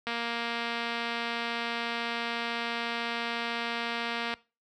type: click train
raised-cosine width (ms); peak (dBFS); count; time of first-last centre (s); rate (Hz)
0.3; -17; 1000; 0.07-4.339; 234
effects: noise-tail reverb RT60 0.3 s tail -21 dB re dry + high-pass 60 Hz 12 dB/octave